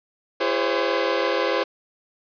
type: tone cluster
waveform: sawtooth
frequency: 339.2 / 406.2 / 512 / 553 Hz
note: E4 / G#4 / C5 / C#5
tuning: +50 / -38 / -38 / -4 cents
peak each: -24 / -23 / -20 / -22 dBFS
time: 0.4-1.64 s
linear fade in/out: 10 ms
effects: resampled to 11025 Hz + 8-bit